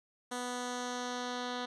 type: tone with low-pass filter sweep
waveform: 10% pulse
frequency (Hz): 246.9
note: B3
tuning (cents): 0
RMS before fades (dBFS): -38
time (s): 0.31-1.66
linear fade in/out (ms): 10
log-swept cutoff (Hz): 8900 to 4100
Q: 1.8
effects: none